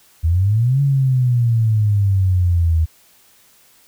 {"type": "exponential two-way sweep", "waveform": "sine", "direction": "up then down", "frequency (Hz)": [78.3, 141.7, 79], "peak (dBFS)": -12, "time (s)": [0.23, 2.86], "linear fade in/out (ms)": 20, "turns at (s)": 0.81, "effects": ["white hiss -52 dBFS RMS until 3.87 s"]}